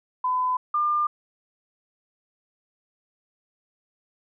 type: tone pair in turn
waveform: sine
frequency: 1009 / 1199.9 Hz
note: B5 / D6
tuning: +37 / +37 cents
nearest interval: minor third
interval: 300 cents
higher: second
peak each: -21 / -20 dBFS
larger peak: second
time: 0.24-0.57 / 0.74-1.07 s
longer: neither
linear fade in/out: 5 ms
effects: none